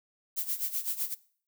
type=noise with tremolo; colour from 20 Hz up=violet; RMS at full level=-30 dBFS; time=0.36-1.15 s; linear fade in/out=20 ms; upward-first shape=sine; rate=7.9 Hz; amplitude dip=80%; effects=noise-tail reverb RT60 0.5 s tail -20 dB re dry